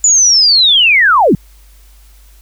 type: linear sweep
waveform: sine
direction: down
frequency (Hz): 7040 to 130.8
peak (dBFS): -5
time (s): 0.04-1.35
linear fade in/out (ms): 2
effects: added 50 Hz sine -39 dBFS peak until 2.41 s + white hiss -49 dBFS RMS until 2.41 s